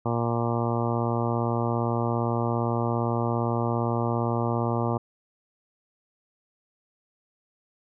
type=harmonic tone; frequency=117.5 Hz; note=A#2; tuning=14 cents sharp; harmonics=1 / 2 / 3 / 4 / 5 / 6 / 7 / 8 / 9 / 10; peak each=-27 / -30 / -32 / -33 / -34 / -35 / -35 / -36 / -37 / -37 dBFS; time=0.05-4.98 s; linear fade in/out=10 ms; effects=none